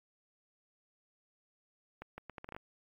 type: accelerating click train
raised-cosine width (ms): 0.5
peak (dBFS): -29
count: 9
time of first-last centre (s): 2.02-2.565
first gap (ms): 160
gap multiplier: 0.73
effects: AAC 64 kbps